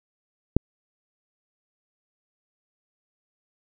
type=click; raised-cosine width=3 ms; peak=-3 dBFS; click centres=0.566 s; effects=none